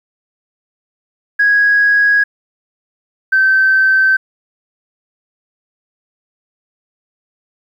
sine tone pair in turn, 1656 / 1546 Hz, G#6 / G6, -5 / -24 cents, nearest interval minor second, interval 119 cents, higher first, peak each -7 dBFS, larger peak neither, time 1.39-2.24 / 3.32-4.17 s, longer neither, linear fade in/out 10 ms, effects tanh soft clip ceiling -3 dBFS + 8-bit

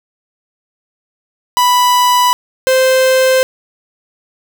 45% pulse tone pair in turn, 988 / 520.4 Hz, B5 / C5, 0 / -9 cents, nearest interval major seventh, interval 1109 cents, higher first, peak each -8 dBFS, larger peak neither, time 1.57-2.33 / 2.67-3.43 s, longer neither, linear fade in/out 0 ms, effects none

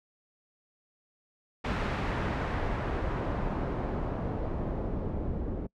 pink noise with low-pass filter sweep, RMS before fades -32 dBFS, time 1.64-5.67 s, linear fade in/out 10 ms, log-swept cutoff 2300 to 400 Hz, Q 0.75, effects noise-tail reverb RT60 0.1 s tail -26 dB re dry

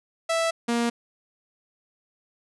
sawtooth tone pair in turn, 659.3 / 235.6 Hz, E5 / A#3, 0 / +19 cents, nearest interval octave + tritone, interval 1781 cents, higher first, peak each -18 dBFS, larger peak neither, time 0.29-0.51 / 0.68-0.9 s, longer neither, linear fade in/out 10 ms, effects resampled to 24000 Hz

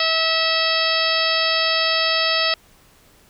harmonic tone with a mistuned harmonic, 648 Hz, E5, 30 cents flat, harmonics 1 / 2 / 3 / 4 / 5 / 6 / 7 / 8, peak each -25 / -25 / -25 / -25 / -25 / -25 / -25 / -25 dBFS, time 0-2.54 s, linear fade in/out 2 ms, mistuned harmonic 4, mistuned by +18 cents, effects pink hiss -53 dBFS RMS until 3.29 s

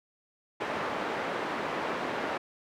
pink band-pass noise, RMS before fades -33 dBFS, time 0.6-2.38 s, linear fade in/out 10 ms, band 340 to 1800 Hz, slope 12 dB/octave, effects none

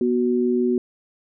sine tone pair together, 243.6 / 370 Hz, B3 / F#4, -24 / 0 cents, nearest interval perfect fifth, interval 724 cents, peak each -20 dBFS, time 0.01-0.78 s, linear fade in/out 2 ms, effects none

